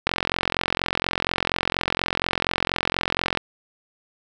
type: click train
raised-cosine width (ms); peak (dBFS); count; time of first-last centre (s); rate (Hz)
0.3; -4; 147; 0.07-3.373; 44.2
effects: none